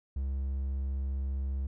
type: tone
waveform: triangle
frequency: 67.5 Hz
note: C#2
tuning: 45 cents flat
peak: -28 dBFS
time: 0.16-1.67 s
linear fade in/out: 5 ms
effects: none